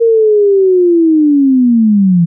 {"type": "linear sweep", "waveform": "sine", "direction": "down", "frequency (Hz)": [466.2, 164.7], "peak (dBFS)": -5, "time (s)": [0, 2.26], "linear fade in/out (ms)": 20, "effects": []}